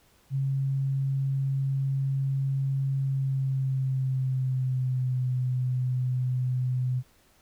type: tone with pitch glide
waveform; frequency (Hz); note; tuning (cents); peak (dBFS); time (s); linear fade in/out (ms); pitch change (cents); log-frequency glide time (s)
sine; 135.9 to 126.8; C#3 to B2; -34 to +46; -24; 0.3-7.03; 50; -120; 2.99-5.27
effects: pink hiss -62 dBFS RMS until 7.41 s